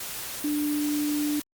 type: tone in noise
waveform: sine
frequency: 295.6 Hz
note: D4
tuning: 11 cents sharp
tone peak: -24 dBFS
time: 0.44-1.4 s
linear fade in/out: 5 ms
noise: white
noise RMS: -35 dBFS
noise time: 0-1.42 s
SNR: +8 dB
effects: Opus 48 kbps